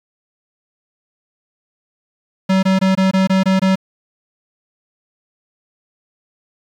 square tone bursts, 190 Hz, F#3, 46 cents sharp, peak -12 dBFS, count 8, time 2.49-3.757 s, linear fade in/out 10 ms, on 140 ms, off 21 ms, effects low-pass 5000 Hz 12 dB/octave + 7-bit

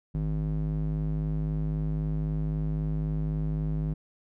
square tone with band-pass filter, 51.91 Hz, G#1, in tune, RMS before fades -29 dBFS, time 0.14-3.94 s, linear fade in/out 10 ms, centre 150 Hz, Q 1.8, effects none

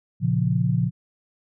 sine chord, Bb minor, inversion none, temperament equal, 116.54 / 138.59 / 174.61 Hz, Bb2 / Db3 / F3, 0 / 0 / 0 cents, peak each -23 dBFS, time 0.2-0.91 s, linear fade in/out 50 ms, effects none

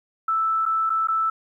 sine tone with dropouts, 1318.5 Hz, E6, in tune, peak -19 dBFS, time 0.28-1.3 s, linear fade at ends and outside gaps 5 ms, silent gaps 0.655-0.661 / 0.896-0.901 / 1.073-1.084 s, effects 10-bit

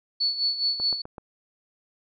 sine tone with tremolo, 4435 Hz, C#8, in tune, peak -20 dBFS, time 0.2-1.02 s, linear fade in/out 10 ms, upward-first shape sine, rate 4.8 Hz, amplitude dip 70%
click train, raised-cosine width 1 ms, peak -24 dBFS, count 4, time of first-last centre 0.8-1.182 s, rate 7.86 Hz
effects none

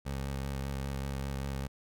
20% pulse tone with vibrato, 68.1 Hz, C#2, 30 cents flat, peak -29 dBFS, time 0.05-1.68 s, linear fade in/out 20 ms, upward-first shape sine, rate 5.1 Hz, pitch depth 27 cents each way, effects none

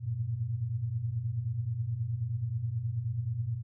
sine tone cluster, 95.7 / 110.1 / 119.5 Hz, G2 / A2 / A#2, -41 / +2 / +43 cents, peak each -39 / -38 / -31 dBFS, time 0-3.63 s, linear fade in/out 50 ms, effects none

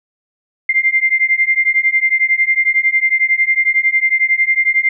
sine beating tone pair, 2093 / 2104 Hz, C7 / C7, 0 / +9 cents, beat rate 11 Hz, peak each -14 dBFS, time 0.69-4.89 s, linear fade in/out 5 ms, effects none

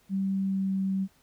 sine tone with pitch glide, 193.5 to 192.16 Hz, G3 to G3, -22 to -34 cents, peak -25 dBFS, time 0.09-1.08 s, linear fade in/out 50 ms, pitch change -12 cents, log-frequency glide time 0.39-0.73 s, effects pink hiss -64 dBFS RMS until 1.22 s

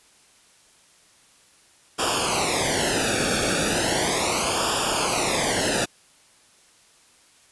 pink noise with flanger, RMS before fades -23 dBFS, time 1.98-5.86 s, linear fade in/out 20 ms, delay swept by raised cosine 0.48 to 1 ms, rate 0.36 Hz, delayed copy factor -0.9, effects white hiss -56 dBFS RMS until 7.51 s + resampled to 24000 Hz

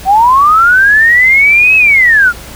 sine linear two-way sweep, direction up then down, 740 to 2594 to 1363 Hz, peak -3 dBFS, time 0.05-2.33 s, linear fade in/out 50 ms, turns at 1.76 s, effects added 60 Hz sine -32 dBFS peak until 2.55 s + pink hiss -30 dBFS RMS until 2.55 s

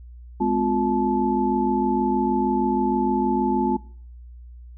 sine tone cluster, 210.6 / 257 / 352.7 / 868 Hz, G#3 / C4 / F4 / A5, +24 / -31 / +17 / -24 cents, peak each -24 dBFS, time 0.4-3.77 s, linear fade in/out 10 ms, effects noise-tail reverb RT60 0.5 s tail -20 dB re dry + added 60 Hz sine -39 dBFS peak until 4.77 s

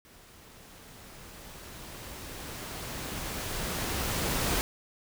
pink noise with level ramp, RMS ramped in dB -55 to -28 dBFS, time 0.05-4.61 s, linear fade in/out 0 ms, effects none

